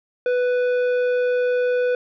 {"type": "tone with tanh clipping", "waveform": "triangle", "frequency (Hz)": 495.3, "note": "B4", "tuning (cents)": 5, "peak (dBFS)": -19, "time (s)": [0.26, 1.95], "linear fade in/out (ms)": 2, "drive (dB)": 14, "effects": []}